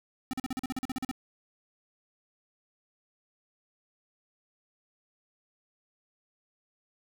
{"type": "tone bursts", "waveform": "square", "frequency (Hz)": 260, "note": "C4", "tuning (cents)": -11, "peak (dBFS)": -31, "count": 13, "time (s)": [0.31, 1.113], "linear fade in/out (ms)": 0, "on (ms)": 23, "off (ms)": 42, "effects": []}